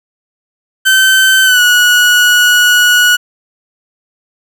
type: tone with pitch glide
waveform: 30% pulse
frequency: 1540 to 1462 Hz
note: G6 to F#6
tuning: -31 to -21 cents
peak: -3 dBFS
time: 0.85-3.17 s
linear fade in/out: 20 ms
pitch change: -90 cents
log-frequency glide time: 1.44-1.61 s
effects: none